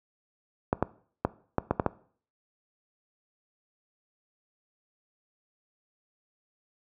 clicks, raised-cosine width 1 ms, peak -9 dBFS, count 7, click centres 0.729 / 0.826 / 1.25 / 1.583 / 1.71 / 1.798 / 1.863 s, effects noise-tail reverb RT60 0.5 s tail -19 dB re dry + high-pass 60 Hz 12 dB/octave

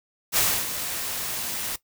white noise with ADSR envelope, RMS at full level -20 dBFS, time 0.32-1.76 s, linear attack 51 ms, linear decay 280 ms, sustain -10 dB, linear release 4 ms, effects noise-tail reverb RT60 0.1 s tail -17 dB re dry

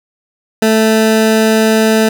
20% pulse tone, 220 Hz, A3, in tune, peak -3 dBFS, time 0.62-2.09 s, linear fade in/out 5 ms, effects none

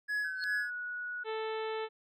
triangle tone with tremolo, 1685 Hz, G#6, 25 cents sharp, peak -28 dBFS, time 0.08-0.71 s, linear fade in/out 20 ms, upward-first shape sine, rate 2.7 Hz, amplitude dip 90%
sine tone with pitch glide, 1525 to 1463.7 Hz, G6 to F#6, -48 to -19 cents, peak -36 dBFS, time 0.24-1.24 s, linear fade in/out 10 ms, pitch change -71 cents, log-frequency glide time 0.35-0.64 s
sine tone with exponential growth, 4316 Hz, C#8, 47 cents flat, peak -33 dBFS, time 0.35-0.44 s, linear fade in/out 0 ms, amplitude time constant 18 ms
harmonic tone, 440 Hz, A4, in tune, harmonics 1 / 2 / 3 / 4 / 5 / 6 / 7 / 8 / 9, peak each -35 / -41 / -45 / -47 / -49 / -51 / -52 / -53 / -54 dBFS, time 1.24-1.89 s, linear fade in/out 50 ms
effects none

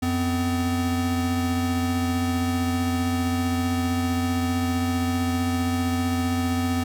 square tone pair together, 89.66 / 253.6 Hz, F2 / B3, +46 / +46 cents, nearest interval octave + tritone, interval 1800 cents, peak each -27 / -24 dBFS, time 0.02-6.84 s, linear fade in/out 10 ms, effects none

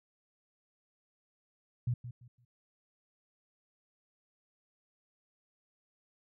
sine tone with echo, 121.6 Hz, B2, 26 cents flat, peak -28 dBFS, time 1.87-1.94 s, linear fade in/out 5 ms, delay 170 ms, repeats 3, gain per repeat -12 dB, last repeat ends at 2.45 s, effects none

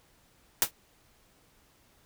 white noise with exponential decay, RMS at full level -19 dBFS, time 0.62-0.71 s, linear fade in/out 0 ms, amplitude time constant 18 ms, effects pink hiss -64 dBFS RMS until 2.05 s

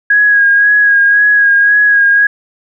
sine tone with vibrato, 1650 Hz, G#6, 12 cents flat, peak -5 dBFS, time 0.1-2.27 s, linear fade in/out 5 ms, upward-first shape sine, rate 1.9 Hz, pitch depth 28 cents each way, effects none

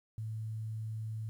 sine tone with quantisation, 110 Hz, A2, in tune, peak -36 dBFS, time 0.18-1.29 s, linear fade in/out 0 ms, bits 11, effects none

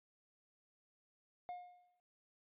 triangle tone with exponential decay, 715 Hz, F5, 41 cents sharp, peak -39 dBFS, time 1.49-2 s, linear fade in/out 0 ms, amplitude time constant 110 ms, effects resampled to 8000 Hz

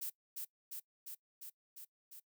violet noise with echo, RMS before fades -41 dBFS, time 0.01-0.1 s, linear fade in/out 10 ms, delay 350 ms, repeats 6, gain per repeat -2 dB, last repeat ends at 2.2 s, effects noise-tail reverb RT60 0.1 s tail -20 dB re dry

